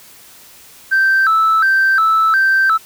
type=tone with vibrato; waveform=sine; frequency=1432 Hz; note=F6; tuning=43 cents sharp; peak=-8 dBFS; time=0.91-2.78 s; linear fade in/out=20 ms; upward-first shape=square; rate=1.4 Hz; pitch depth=150 cents each way; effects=tanh soft clip ceiling -7 dBFS + white hiss -42 dBFS RMS until 2.85 s

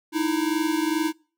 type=tone pair together; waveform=square; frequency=307.2 / 329.6 Hz; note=D#4 / E4; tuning=-22 / 0 cents; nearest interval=minor second; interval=122 cents; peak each=-25 / -26 dBFS; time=0.12-1.13 s; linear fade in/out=50 ms; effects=noise-tail reverb RT60 0.4 s tail -25 dB re dry

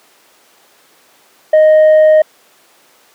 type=tone with tanh clipping; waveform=sine; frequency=621 Hz; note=D#5; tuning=3 cents flat; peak=-4 dBFS; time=1.53-2.22 s; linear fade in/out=5 ms; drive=2 dB; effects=pink hiss -48 dBFS RMS until 3.14 s + high-pass 400 Hz 12 dB/octave

